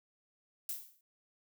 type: noise with exponential decay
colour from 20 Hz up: violet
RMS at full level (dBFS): -35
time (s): 0.69-1.01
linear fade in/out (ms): 2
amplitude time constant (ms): 68
effects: none